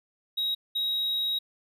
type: tone bursts at uneven times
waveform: triangle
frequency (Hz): 3809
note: A#7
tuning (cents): +37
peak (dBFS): -24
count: 2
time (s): 0.37-0.55 / 0.75-1.39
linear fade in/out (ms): 10
effects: none